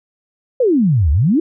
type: exponential two-way sweep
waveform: sine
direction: down then up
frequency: 541 to 67.4 to 349.8 Hz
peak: -10 dBFS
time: 0.6-1.4 s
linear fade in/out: 5 ms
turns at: 1.11 s
effects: none